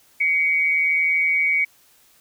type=tone pair together; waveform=sine; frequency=2093 / 2254 Hz; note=C7 / C#7; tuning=0 / +28 cents; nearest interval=minor second; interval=128 cents; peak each=-25 / -17 dBFS; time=0.2-1.65 s; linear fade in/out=10 ms; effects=white hiss -56 dBFS RMS until 2.2 s